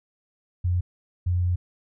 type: tone bursts at uneven times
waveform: sine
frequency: 89 Hz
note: F2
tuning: 33 cents sharp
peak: -20 dBFS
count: 2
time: 0.64-0.81 / 1.26-1.56 s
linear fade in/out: 10 ms
effects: none